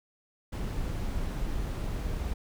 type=noise; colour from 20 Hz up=brown; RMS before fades=-32 dBFS; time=0.52-2.34 s; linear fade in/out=10 ms; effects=none